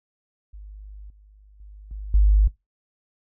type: tone with level steps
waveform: sine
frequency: 50.9 Hz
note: G#1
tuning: 34 cents flat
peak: -37 / -48 / -40 / -30 / -12 dBFS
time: 0.53-2.48 s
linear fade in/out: 10 ms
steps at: 1.1 / 1.6 / 1.91 / 2.14 s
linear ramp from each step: 2 ms
effects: noise-tail reverb RT60 0.2 s tail -21 dB re dry